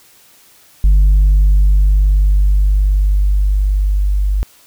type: tone with level ramp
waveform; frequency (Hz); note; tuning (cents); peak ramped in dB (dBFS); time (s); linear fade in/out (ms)
sine; 49.39; G1; +14; -3 to -11; 0.84-4.43; 0
effects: tanh soft clip ceiling -5 dBFS + white hiss -47 dBFS RMS until 4.66 s